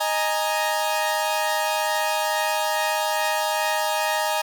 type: chord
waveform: sawtooth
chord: D# suspended fourth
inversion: none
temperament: equal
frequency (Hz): 622.3 / 830.6 / 932.3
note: D#5 / G#5 / A#5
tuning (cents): 0 / 0 / 0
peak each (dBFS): -22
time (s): 0-4.42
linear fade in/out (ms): 10
effects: none